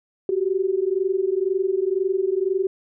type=tone pair together; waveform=sine; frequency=370 / 392 Hz; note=F#4 / G4; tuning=0 / 0 cents; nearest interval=minor second; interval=100 cents; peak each=-22 dBFS; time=0.29-2.67 s; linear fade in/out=2 ms; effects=none